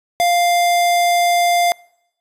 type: tone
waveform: square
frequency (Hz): 698.5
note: F5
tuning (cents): 0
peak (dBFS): -13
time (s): 0.2-1.72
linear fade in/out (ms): 0
effects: noise-tail reverb RT60 0.8 s tail -26 dB re dry + resampled to 32000 Hz